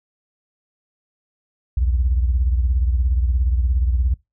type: beating tone pair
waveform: sine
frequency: 61.1 / 78.1 Hz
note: B1 / D#2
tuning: -18 / +7 cents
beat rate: 17 Hz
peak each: -15 / -22 dBFS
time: 1.77-4.14 s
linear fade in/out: 5 ms
effects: noise-tail reverb RT60 0.2 s tail -23 dB re dry + tanh soft clip ceiling -10 dBFS